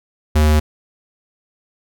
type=tone; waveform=square; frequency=76.3 Hz; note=D#2; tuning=33 cents flat; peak=-11 dBFS; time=0.35-0.6 s; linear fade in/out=10 ms; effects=none